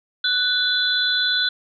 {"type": "tone cluster", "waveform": "sine", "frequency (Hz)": [1489, 3463, 4028], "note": ["F#6", "A7", "B7"], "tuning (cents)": [11, -28, 33], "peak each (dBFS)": -22, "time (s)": [0.24, 1.49], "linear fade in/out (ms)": 5, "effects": []}